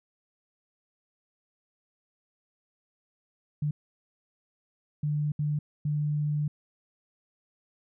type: tone bursts at uneven times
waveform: sine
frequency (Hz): 148.7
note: D3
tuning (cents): +22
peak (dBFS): -25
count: 4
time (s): 3.62-3.71 / 5.03-5.32 / 5.39-5.59 / 5.85-6.48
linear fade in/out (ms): 5
effects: none